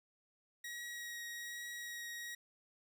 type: tone with vibrato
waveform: sawtooth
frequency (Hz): 1900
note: A#6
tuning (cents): +33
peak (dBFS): -40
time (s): 0.64-2.35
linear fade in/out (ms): 5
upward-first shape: triangle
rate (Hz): 1.2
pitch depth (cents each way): 11
effects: none